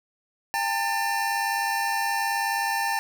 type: tone cluster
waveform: square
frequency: 803 / 902 / 1779 Hz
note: G5 / A5 / A6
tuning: +41 / +43 / +19 cents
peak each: -29 dBFS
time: 0.54-2.99 s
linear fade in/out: 0 ms
effects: none